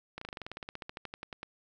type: slowing click train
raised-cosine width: 0.3 ms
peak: -24 dBFS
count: 21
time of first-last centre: 0.18-1.431 s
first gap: 34 ms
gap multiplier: 1.06
effects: none